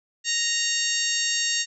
harmonic tone with a mistuned harmonic, 932.3 Hz, A#5, in tune, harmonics 2 / 3 / 4 / 5 / 6 / 7 / 8, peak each -30 / -30 / -30 / -30 / -30 / -30 / -30 dBFS, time 0.24-1.66 s, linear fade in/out 50 ms, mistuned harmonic 5, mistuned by -60 cents, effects none

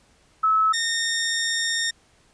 sine / 15% pulse tone pair in turn, 1298 / 1835.6 Hz, E6 / A#6, -27 / -27 cents, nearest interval tritone, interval 600 cents, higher second, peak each -16 dBFS, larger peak neither, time 0.43-0.73 / 0.73-1.91 s, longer second, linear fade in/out 10 ms, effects pink hiss -59 dBFS RMS until 2.33 s + resampled to 22050 Hz

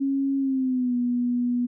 sine tone with pitch glide, 273.8 to 243.9 Hz, C#4 to B3, -21 to -21 cents, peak -21 dBFS, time 0-1.67 s, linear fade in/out 20 ms, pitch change -200 cents, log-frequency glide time 0.38-0.96 s, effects none

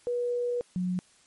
sine tone pair in turn, 485.3 / 181.44 Hz, B4 / F#3, -30 / -34 cents, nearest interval octave + perfect fourth, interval 1704 cents, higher first, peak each -26 dBFS, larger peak neither, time 0.07-0.61 / 0.76-0.99 s, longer first, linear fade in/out 0 ms, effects white hiss -61 dBFS RMS until 1.26 s + MP3 48 kbps

